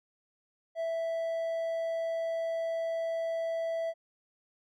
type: tone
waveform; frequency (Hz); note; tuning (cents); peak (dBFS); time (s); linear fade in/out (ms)
triangle; 659.3; E5; 0; -28; 0.75-3.94; 50
effects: none